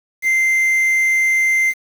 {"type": "tone with quantisation", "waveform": "triangle", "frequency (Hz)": 2084, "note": "C7", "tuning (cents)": -7, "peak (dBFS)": -11, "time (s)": [0.22, 1.74], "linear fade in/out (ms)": 50, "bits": 6, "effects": []}